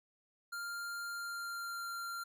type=tone with pitch glide; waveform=square; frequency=1396.9 to 1382.5 Hz; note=F6 to F6; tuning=0 to -18 cents; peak=-40 dBFS; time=0.52-2.24 s; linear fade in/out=10 ms; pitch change=-18 cents; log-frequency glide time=1.09-1.9 s; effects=none